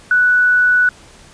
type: tone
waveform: sine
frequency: 1480 Hz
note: F#6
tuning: in tune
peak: -9 dBFS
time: 0.11-0.89 s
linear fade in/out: 2 ms
effects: pink hiss -43 dBFS RMS until 1.33 s + resampled to 22050 Hz